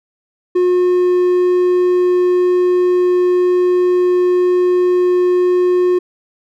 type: tone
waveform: triangle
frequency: 360.1 Hz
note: F#4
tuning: 47 cents flat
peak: -8 dBFS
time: 0.55-5.99 s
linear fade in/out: 10 ms
effects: none